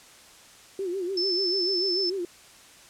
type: tone with vibrato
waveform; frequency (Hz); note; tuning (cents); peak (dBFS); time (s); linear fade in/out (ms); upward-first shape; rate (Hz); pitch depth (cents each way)
sine; 370; F#4; 0; -27; 0.79-2.25; 2; sine; 6.8; 120
type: tone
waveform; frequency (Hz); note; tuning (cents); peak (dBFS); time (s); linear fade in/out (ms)
sine; 5274; E8; 0; -24; 1.17-2.1; 5
effects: white hiss -51 dBFS RMS until 2.89 s + low-pass 9000 Hz 12 dB/octave